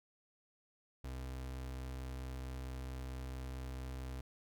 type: tone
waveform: 35% pulse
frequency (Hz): 64.5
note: C2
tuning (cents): -24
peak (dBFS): -40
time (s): 1.04-4.21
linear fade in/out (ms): 5
effects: none